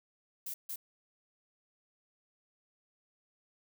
violet noise bursts at uneven times, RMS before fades -40 dBFS, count 2, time 0.46-0.54 / 0.69-0.76 s, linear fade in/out 5 ms, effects none

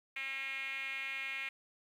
5% pulse tone with band-pass filter, 269.7 Hz, C#4, 47 cents flat, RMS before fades -40 dBFS, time 0.16-1.49 s, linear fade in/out 5 ms, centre 2300 Hz, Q 5.6, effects 11-bit

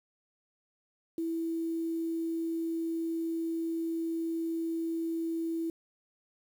sine tone with quantisation, 329.6 Hz, E4, in tune, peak -30 dBFS, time 1.18-5.7 s, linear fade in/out 2 ms, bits 9, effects none

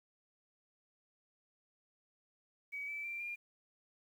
sine tone with pitch steps, 2270 / 2314 / 2358 / 2404 Hz, C#7 / D7 / D7 / D7, +41 / -26 / +6 / +40 cents, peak -39 dBFS, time 2.72-3.36 s, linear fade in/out 20 ms, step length 160 ms, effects 11-bit

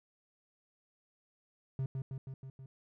triangle tone with echo, 132.8 Hz, C3, 26 cents sharp, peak -30 dBFS, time 1.79-1.86 s, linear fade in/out 2 ms, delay 160 ms, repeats 5, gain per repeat -3 dB, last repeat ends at 2.66 s, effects none

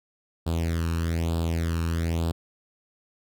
sawtooth tone with flanger, 83 Hz, E2, 12 cents sharp, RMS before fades -26 dBFS, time 0.46-2.32 s, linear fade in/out 10 ms, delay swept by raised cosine 0.24 to 0.74 ms, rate 1.1 Hz, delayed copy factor +0.8, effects none

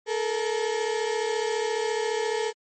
35% pulse tone pair together, 431.7 / 466.2 Hz, A4 / A#4, -33 / 0 cents, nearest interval minor second, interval 133 cents, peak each -25 / -27 dBFS, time 0.06-2.53 s, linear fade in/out 50 ms, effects MP3 32 kbps

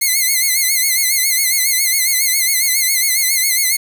5% pulse tone with vibrato, 2100 Hz, C7, 6 cents sharp, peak -3 dBFS, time 0.01-3.77 s, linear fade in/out 10 ms, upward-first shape sine, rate 7.3 Hz, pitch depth 84 cents each way, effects 7-bit

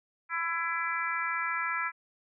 harmonic tone, 334.3 Hz, E4, 24 cents sharp, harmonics 3 / 4 / 5 / 6 / 7, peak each -37 / -33 / -35 / -36 / -37 dBFS, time 0.29-1.92 s, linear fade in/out 50 ms, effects none

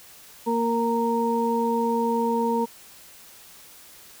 harmonic tone, 231.9 Hz, A#3, 9 cents flat, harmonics 1 / 2 / 4, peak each -25 / -25 / -25 dBFS, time 0.46-2.66 s, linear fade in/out 20 ms, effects white hiss -48 dBFS RMS until 4.2 s

